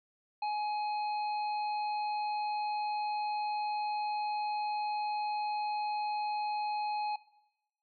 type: harmonic tone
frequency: 840 Hz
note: G#5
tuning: 19 cents sharp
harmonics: 1 / 3 / 5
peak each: -31 / -44 / -47 dBFS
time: 0.42-7.16 s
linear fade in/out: 5 ms
effects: noise-tail reverb RT60 0.9 s tail -19 dB re dry